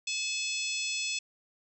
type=harmonic tone; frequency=860 Hz; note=A5; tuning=40 cents flat; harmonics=3 / 4 / 5 / 6 / 7 / 8 / 9; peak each=-34 / -38 / -41 / -39 / -40 / -44 / -39 dBFS; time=0.07-1.19 s; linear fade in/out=5 ms; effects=none